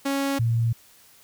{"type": "tone pair in turn", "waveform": ["sawtooth", "sine"], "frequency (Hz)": [276.3, 115.5], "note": ["C#4", "A#2"], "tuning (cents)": [-6, -16], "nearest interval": "octave + minor third", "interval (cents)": 1510, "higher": "first", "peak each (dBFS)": [-19, -19], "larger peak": "neither", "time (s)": [[0.05, 0.39], [0.39, 0.73]], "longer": "neither", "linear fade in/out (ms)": 10, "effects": ["white hiss -54 dBFS RMS until 1.23 s"]}